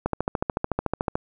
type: click train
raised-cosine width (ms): 1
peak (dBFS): -9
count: 16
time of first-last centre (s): 0.06-1.155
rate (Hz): 13.7
effects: none